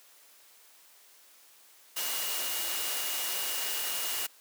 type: tone in noise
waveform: sine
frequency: 2867 Hz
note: F7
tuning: 45 cents sharp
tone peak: -40 dBFS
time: 1.96-4.27 s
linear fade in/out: 10 ms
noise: white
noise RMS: -33 dBFS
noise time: 1.96-4.27 s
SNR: -10 dB
effects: white hiss -58 dBFS RMS until 4.4 s + high-pass 400 Hz 12 dB/octave

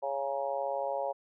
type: harmonic tone with a mistuned harmonic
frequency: 138.59 Hz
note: C#3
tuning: in tune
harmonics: 3 / 4 / 5 / 6 / 7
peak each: -43 / -33 / -37 / -37 / -40 dBFS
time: 0.02-1.13 s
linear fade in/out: 20 ms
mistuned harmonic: 7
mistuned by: -45 cents
effects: none

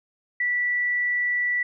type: tone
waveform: sine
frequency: 1960 Hz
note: B6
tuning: 14 cents flat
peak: -21 dBFS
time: 0.4-1.63 s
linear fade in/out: 5 ms
effects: none

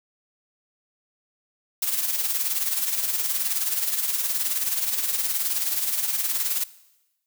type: noise with tremolo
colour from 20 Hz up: blue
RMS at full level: -23 dBFS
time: 1.82-6.64 s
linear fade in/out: 5 ms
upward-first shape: sine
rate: 19 Hz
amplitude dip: 55%
effects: noise-tail reverb RT60 1.0 s tail -19 dB re dry

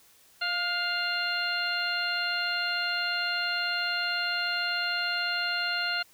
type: harmonic tone with a mistuned harmonic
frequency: 698.5 Hz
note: F5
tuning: in tune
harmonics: 1 / 2 / 3 / 4 / 5 / 6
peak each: -37 / -30 / -37 / -33 / -44 / -33 dBFS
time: 0.41-6.03 s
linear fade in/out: 10 ms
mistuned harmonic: 2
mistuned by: +31 cents
effects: white hiss -59 dBFS RMS until 6.13 s

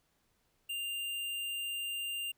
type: tone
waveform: square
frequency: 2794 Hz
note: F7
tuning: in tune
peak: -36 dBFS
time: 0.69-2.32 s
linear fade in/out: 10 ms
effects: pink hiss -75 dBFS RMS until 2.37 s

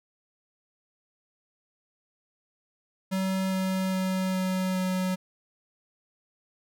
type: tone with pitch steps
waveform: square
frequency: 189.8 / 188.71 / 187.62 / 186.54 / 185.46 Hz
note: F#3 / F#3 / F#3 / F#3 / F#3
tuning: +44 / +34 / +24 / +14 / +4 cents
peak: -26 dBFS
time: 3.11-5.16 s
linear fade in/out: 20 ms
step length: 410 ms
effects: none

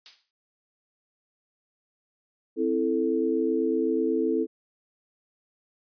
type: noise with exponential decay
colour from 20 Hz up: violet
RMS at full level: -28 dBFS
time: 0.06-0.31 s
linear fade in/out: 1 ms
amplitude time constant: 53 ms
type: chord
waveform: sine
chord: A minor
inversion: first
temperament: equal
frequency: 261.6 / 329.6 / 440 Hz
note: C4 / E4 / A4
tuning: 0 / 0 / 0 cents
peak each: -28 / -26 / -26 dBFS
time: 2.56-4.47 s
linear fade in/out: 50 ms
effects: resampled to 11025 Hz

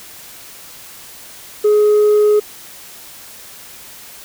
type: tone with tanh clipping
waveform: sine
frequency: 420.2 Hz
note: G#4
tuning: 20 cents sharp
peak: -9 dBFS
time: 1.64-2.4 s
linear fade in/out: 10 ms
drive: 1 dB
effects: white hiss -37 dBFS RMS until 4.24 s

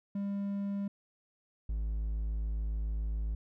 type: tone pair in turn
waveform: triangle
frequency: 200 / 53.56 Hz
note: G3 / A1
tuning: +35 / -46 cents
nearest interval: octave + major seventh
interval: 2281 cents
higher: first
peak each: -30 / -29 dBFS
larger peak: second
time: 0.15-0.88 / 1.69-3.35 s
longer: second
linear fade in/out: 5 ms
effects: none

